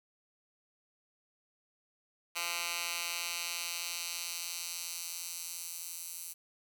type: tone with high-pass filter sweep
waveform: 10% pulse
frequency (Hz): 171.5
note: F3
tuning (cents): -31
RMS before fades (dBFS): -39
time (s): 2.35-6.34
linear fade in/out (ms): 20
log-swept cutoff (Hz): 1900 to 9000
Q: 0.81
effects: 10-bit